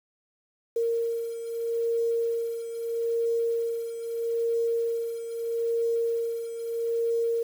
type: beating tone pair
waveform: sine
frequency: 462.8 / 463.58 Hz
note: A#4 / A#4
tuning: -13 / -10 cents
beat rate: 0.78 Hz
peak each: -26 / -32 dBFS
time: 0.76-7.43 s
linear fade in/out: 5 ms
effects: 8-bit